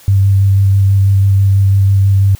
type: tone with vibrato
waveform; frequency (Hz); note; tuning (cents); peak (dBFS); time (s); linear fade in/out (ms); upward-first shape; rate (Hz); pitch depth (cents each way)
sine; 98; G2; 0; -6; 0.08-2.35; 0; square; 6.1; 11
effects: white hiss -41 dBFS RMS until 2.39 s